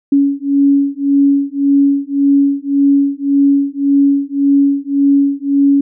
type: beating tone pair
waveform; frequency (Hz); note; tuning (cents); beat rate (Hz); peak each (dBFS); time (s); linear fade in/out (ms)
sine; 279 / 280.8; C#4 / C#4; +11 / +22; 1.8; -12; 0.12-5.81; 5
effects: none